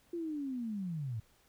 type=linear sweep; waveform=sine; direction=down; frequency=349.2 to 103.83 Hz; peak=-35 dBFS; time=0.13-1.2 s; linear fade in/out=5 ms; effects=pink hiss -68 dBFS RMS until 1.48 s